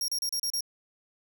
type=tone bursts; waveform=sawtooth; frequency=5588 Hz; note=F8; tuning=in tune; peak=-25 dBFS; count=6; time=0.01-0.607 s; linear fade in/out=2 ms; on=72 ms; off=33 ms; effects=none